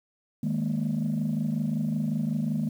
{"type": "chord", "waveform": "sine", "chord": "D# suspended fourth", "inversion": "none", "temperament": "equal", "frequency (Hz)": [155.56, 207.7, 233.1], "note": ["D#3", "G#3", "A#3"], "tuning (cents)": [0, 0, 0], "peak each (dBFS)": -28, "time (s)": [0.43, 2.69], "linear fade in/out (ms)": 5, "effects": ["tanh soft clip ceiling -20 dBFS", "9-bit"]}